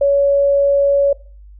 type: tone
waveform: sine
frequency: 562 Hz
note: C#5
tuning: 24 cents sharp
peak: -10 dBFS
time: 0.01-1.13 s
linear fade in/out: 5 ms
effects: noise-tail reverb RT60 0.4 s tail -21 dB re dry + added 50 Hz sine -37 dBFS peak until 1.59 s